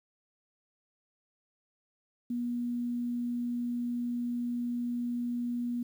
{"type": "tone", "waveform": "sine", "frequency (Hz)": 241.1, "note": "B3", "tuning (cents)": -41, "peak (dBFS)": -30, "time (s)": [2.3, 5.83], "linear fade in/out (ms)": 5, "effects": ["10-bit"]}